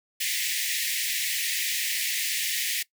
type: high-pass noise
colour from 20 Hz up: pink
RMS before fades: -28 dBFS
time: 0.2-2.83 s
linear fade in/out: 10 ms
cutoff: 1800 Hz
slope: 96 dB/octave
effects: noise-tail reverb RT60 0.1 s tail -20 dB re dry